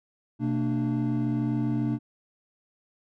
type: tone cluster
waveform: triangle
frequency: 126.4 / 228.3 / 295.5 Hz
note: B2 / A#3 / D4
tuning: +41 / -36 / +11 cents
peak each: -26 dBFS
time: 0.39-1.99 s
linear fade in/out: 50 ms
effects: tanh soft clip ceiling -15 dBFS